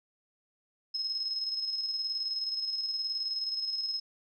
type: tone with tremolo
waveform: sine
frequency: 5160 Hz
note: E8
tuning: 38 cents flat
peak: -29 dBFS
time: 0.94-4 s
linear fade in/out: 10 ms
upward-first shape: square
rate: 19 Hz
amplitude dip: 40%
effects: none

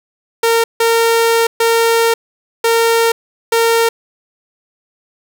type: tone bursts at uneven times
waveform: sawtooth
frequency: 459.3 Hz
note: A#4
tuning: 26 cents flat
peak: -6 dBFS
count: 5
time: 0.43-0.64 / 0.8-1.47 / 1.6-2.14 / 2.64-3.12 / 3.52-3.89 s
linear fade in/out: 5 ms
effects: none

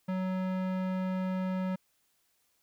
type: tone with low-pass filter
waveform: square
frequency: 186.3 Hz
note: F#3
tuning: 12 cents sharp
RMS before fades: -32 dBFS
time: 0.08-1.76 s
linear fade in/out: 10 ms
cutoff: 2000 Hz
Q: 0.62
effects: white hiss -73 dBFS RMS until 2.62 s

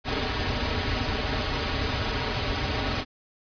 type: noise with comb filter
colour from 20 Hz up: pink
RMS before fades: -27 dBFS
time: 0.04-3.05 s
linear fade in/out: 50 ms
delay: 5.8 ms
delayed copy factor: -0.8
effects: resampled to 11025 Hz

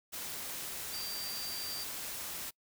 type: tone in noise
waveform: sine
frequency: 4699 Hz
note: D8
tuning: in tune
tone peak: -40 dBFS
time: 0.92-1.85 s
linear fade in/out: 20 ms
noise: white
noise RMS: -41 dBFS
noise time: 0.12-2.51 s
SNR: -2 dB
effects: noise-tail reverb RT60 0.1 s tail -25 dB re dry

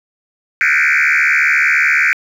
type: tone with frequency modulation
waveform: sine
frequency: 1920 Hz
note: B6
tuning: 49 cents flat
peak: -8 dBFS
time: 0.61-2.13 s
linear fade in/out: 0 ms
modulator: 74.4 Hz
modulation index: 6.4
effects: tanh soft clip ceiling -7 dBFS + 7-bit

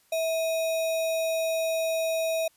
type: tone with sample-and-hold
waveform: sine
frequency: 650 Hz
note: E5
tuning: 24 cents flat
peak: -24 dBFS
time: 0.12-2.48 s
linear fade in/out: 5 ms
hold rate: 3150 Hz
effects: white hiss -64 dBFS RMS until 2.56 s + resampled to 32000 Hz

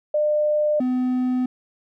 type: tone pair in turn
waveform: sine / triangle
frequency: 601 / 252.7 Hz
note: D5 / B3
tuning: +40 / +40 cents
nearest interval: octave + minor third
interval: 1500 cents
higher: first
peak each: -17 / -17 dBFS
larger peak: neither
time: 0.14-0.8 / 0.8-1.46 s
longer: neither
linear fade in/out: 5 ms
effects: none

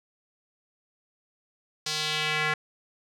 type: tone with band-pass filter sweep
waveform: square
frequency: 153.6 Hz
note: D#3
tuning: 22 cents flat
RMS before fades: -28 dBFS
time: 1.86-2.54 s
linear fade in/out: 5 ms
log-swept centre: 5000 to 1800 Hz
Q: 1.9
effects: none

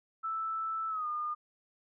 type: tone with pitch glide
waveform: sine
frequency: 1318.5 to 1216.1 Hz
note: E6 to D#6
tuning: 0 to -40 cents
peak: -32 dBFS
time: 0.23-1.35 s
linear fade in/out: 20 ms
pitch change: -140 cents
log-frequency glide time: 0.89-1.07 s
effects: none

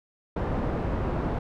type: low-pass noise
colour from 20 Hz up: pink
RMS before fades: -28 dBFS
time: 0.36-1.39 s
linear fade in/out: 5 ms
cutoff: 910 Hz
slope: 12 dB/octave
effects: none

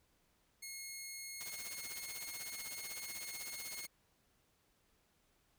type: tone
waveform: 10% pulse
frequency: 2164 Hz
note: C#7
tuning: 42 cents flat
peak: -36 dBFS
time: 0.62-3.87 s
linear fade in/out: 10 ms
type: noise with tremolo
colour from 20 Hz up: white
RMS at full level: -46 dBFS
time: 1.4-3.86 s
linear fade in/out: 10 ms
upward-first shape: triangle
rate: 16 Hz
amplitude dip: 90%
effects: pink hiss -75 dBFS RMS until 5.58 s

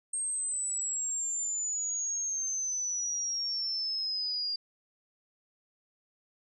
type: exponential sweep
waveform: sine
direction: down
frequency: 8500 to 4793 Hz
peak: -30 dBFS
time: 0.13-4.56 s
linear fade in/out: 5 ms
effects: none

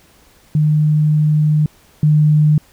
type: tone pair in turn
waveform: sine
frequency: 152.1 / 151.54 Hz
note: D#3 / D#3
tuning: -39 / -45 cents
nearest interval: unison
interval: 6 cents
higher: first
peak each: -10 / -8 dBFS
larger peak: second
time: 0.55-1.66 / 2.03-2.58 s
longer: first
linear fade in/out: 2 ms
effects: pink hiss -50 dBFS RMS until 2.72 s

